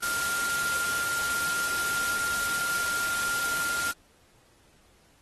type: tone in noise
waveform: sine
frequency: 1396.9 Hz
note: F6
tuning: in tune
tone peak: -28 dBFS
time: 0.02-3.92 s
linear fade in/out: 10 ms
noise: white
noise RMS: -32 dBFS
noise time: 0.02-3.92 s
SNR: +1 dB
effects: pink hiss -62 dBFS RMS until 5.21 s + AAC 32 kbps